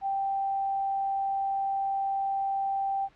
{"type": "tone", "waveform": "sine", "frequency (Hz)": 784, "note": "G5", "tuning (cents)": 0, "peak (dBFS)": -26, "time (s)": [0.01, 3.09], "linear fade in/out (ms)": 50, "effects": ["pink hiss -60 dBFS RMS until 3.15 s", "low-pass 3000 Hz 12 dB/octave"]}